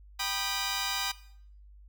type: chord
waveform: 10% pulse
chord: G augmented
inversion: none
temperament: just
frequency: 784 / 980 / 1225 Hz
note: G5 / B5 / D#6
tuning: 0 / -14 / -27 cents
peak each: -27 dBFS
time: 0.19-1.12 s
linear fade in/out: 10 ms
effects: noise-tail reverb RT60 0.6 s tail -17 dB re dry + added 50 Hz sine -50 dBFS peak until 1.88 s